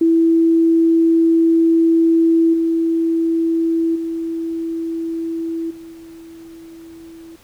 sine tone with level steps, 329.6 Hz, E4, in tune, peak -10 / -14 / -20 / -33 / -35 dBFS, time 0.01-7.36 s, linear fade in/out 5 ms, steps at 2.53 / 3.95 / 5.7 / 5.93 s, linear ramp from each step 10 ms, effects pink hiss -50 dBFS RMS until 7.43 s

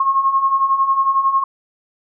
sine beating tone pair, 1074 / 1085 Hz, C6 / C#6, +45 / -37 cents, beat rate 11 Hz, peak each -20 / -14 dBFS, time 0-1.44 s, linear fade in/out 5 ms, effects none

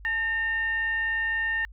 sine tone with frequency modulation, 1821 Hz, A#6, 41 cents flat, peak -24 dBFS, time 0.05-1.65 s, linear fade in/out 0 ms, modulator 955 Hz, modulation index 0.32, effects added 50 Hz sine -43 dBFS peak until 1.72 s

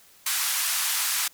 white band-pass noise, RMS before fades -26 dBFS, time 0.26-1.28 s, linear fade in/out 5 ms, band 950 to 14000 Hz, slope 24 dB/octave, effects white hiss -55 dBFS RMS until 1.33 s

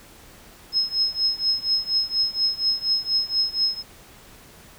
sine tone with tremolo, 5160 Hz, E8, 38 cents flat, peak -16 dBFS, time 0.72-3.83 s, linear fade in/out 50 ms, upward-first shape triangle, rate 4.2 Hz, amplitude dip 95%, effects pink hiss -48 dBFS RMS until 4.78 s

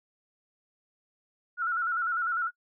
sine tone with vibrato, 1391 Hz, F6, 7 cents flat, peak -26 dBFS, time 1.57-2.51 s, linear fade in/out 50 ms, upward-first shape square, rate 10 Hz, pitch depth 66 cents each way, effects noise-tail reverb RT60 0.1 s tail -25 dB re dry

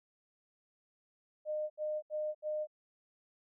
sine tone bursts, 610 Hz, D#5, 34 cents flat, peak -33 dBFS, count 4, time 1.45-2.672 s, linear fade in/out 50 ms, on 250 ms, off 74 ms, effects none

